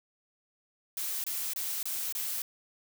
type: noise bursts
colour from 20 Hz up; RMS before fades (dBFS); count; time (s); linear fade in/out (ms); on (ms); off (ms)
blue; -34; 5; 0.97-2.42; 2; 270; 25
effects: none